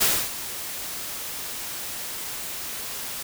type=noise with ADSR envelope; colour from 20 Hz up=white; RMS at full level=-19 dBFS; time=0-3.23 s; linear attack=18 ms; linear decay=270 ms; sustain=-14 dB; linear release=6 ms; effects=none